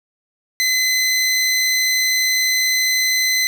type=tone; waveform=20% pulse; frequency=2033 Hz; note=B6; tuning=50 cents sharp; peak=-10 dBFS; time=0.6-3.47 s; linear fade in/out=0 ms; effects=none